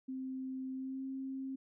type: tone with pitch glide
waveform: sine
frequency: 261.6 to 266.5 Hz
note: C4 to C4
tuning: 0 to +32 cents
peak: -38 dBFS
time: 0.08-1.56 s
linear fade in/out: 10 ms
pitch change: +32 cents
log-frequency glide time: 0.73-1.04 s
effects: none